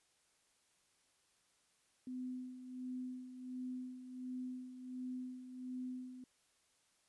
sine tone with tremolo, 253.5 Hz, B3, 45 cents sharp, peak -40 dBFS, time 2.07-6.24 s, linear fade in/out 2 ms, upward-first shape sine, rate 1.4 Hz, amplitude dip 65%, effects white hiss -75 dBFS RMS until 7.08 s + resampled to 24000 Hz

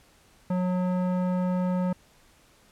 square tone with low-pass filter, 181.9 Hz, F#3, 29 cents flat, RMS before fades -26 dBFS, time 0.5-1.93 s, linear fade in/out 5 ms, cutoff 980 Hz, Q 1, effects pink hiss -59 dBFS RMS until 2.71 s + low-pass 12000 Hz 12 dB/octave

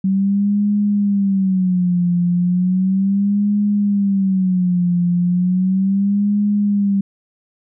sine tone with vibrato, 190 Hz, F#3, 46 cents sharp, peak -13 dBFS, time 0.04-7.01 s, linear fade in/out 5 ms, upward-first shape sine, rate 0.35 Hz, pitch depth 140 cents each way, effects none

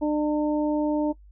harmonic tone, 300 Hz, D4, 37 cents sharp, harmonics 1 / 2 / 3, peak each -22 / -28 / -32 dBFS, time 0.01-1.13 s, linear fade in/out 20 ms, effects noise-tail reverb RT60 0.1 s tail -20 dB re dry + added 50 Hz sine -47 dBFS peak until 1.31 s

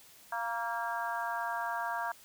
harmonic tone with a mistuned harmonic, 231.1 Hz, A#3, 15 cents flat, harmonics 3 / 4 / 5 / 6 / 7, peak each -38 / -36 / -41 / -42 / -39 dBFS, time 0.32-2.12 s, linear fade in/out 5 ms, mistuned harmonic 4, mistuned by +29 cents, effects white hiss -57 dBFS RMS until 2.24 s

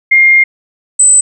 sine tone pair in turn, 2121 / 8050 Hz, C7 / B8, +23 / +32 cents, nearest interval octave + major seventh, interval 2309 cents, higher second, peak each -3 dBFS, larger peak neither, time 0.11-0.44 / 0.99-1.21 s, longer first, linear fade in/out 10 ms, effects none

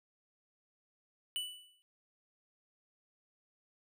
square tone with exponential decay, 2971 Hz, F#7, 6 cents sharp, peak -33 dBFS, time 1.36-1.82 s, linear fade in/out 0 ms, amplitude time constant 98 ms, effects none

